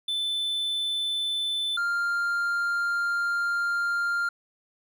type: tone pair in turn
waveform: triangle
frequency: 3520 / 1396.9 Hz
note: A7 / F6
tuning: 0 / 0 cents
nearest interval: octave + major third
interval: 1600 cents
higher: first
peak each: -24 / -22 dBFS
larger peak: second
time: 0.08-1.77 / 1.77-4.29 s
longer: second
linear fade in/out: 5 ms
effects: none